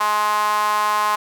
sawtooth tone with high-pass filter, 210.3 Hz, G#3, 22 cents sharp, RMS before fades -19 dBFS, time 0-1.16 s, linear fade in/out 10 ms, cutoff 1000 Hz, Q 6.4, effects none

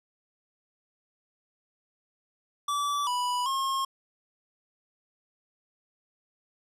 square tone with pitch steps, 1157 / 985 / 1076 Hz, D6 / B5 / C6, -26 / -5 / +48 cents, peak -27 dBFS, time 2.68-3.85 s, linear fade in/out 5 ms, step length 390 ms, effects low-pass 11000 Hz 12 dB/octave

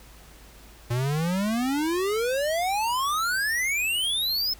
square exponential sweep, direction up, 116.6 to 5300 Hz, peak -24 dBFS, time 0.9-4.54 s, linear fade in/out 10 ms, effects added 53 Hz sine -50 dBFS peak until 4.59 s + pink hiss -51 dBFS RMS until 4.59 s

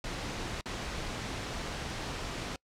pink noise with dropouts, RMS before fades -37 dBFS, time 0.04-2.56 s, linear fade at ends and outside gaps 2 ms, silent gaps 0.611-0.657 s, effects noise-tail reverb RT60 0.1 s tail -26 dB re dry + low-pass 6000 Hz 12 dB/octave

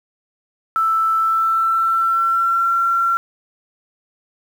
sine tone with pitch glide, 1322 to 1363.1 Hz, E6 to F6, +5 to -42 cents, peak -14 dBFS, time 0.76-3.17 s, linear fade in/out 0 ms, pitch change +53 cents, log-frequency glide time 1.15-2.72 s, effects 7-bit

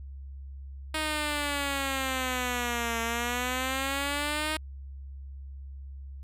5% pulse exponential two-way sweep, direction down then up, 313.4 to 228.6 to 313.4 Hz, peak -17 dBFS, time 0.94-4.57 s, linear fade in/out 5 ms, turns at 3.01 s, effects added 68 Hz sine -39 dBFS peak until 6.23 s + resampled to 32000 Hz

